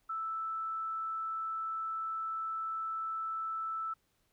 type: tone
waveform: sine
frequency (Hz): 1318.5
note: E6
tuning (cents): 0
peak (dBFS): -34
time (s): 0.09-3.94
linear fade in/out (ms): 10
effects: pink hiss -75 dBFS RMS until 4.32 s